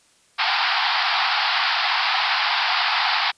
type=band-pass noise; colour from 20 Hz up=pink; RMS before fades=-21 dBFS; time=0.38-3.32 s; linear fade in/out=20 ms; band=720 to 5000 Hz; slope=96 dB/octave; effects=white hiss -58 dBFS RMS until 3.37 s + resampled to 22050 Hz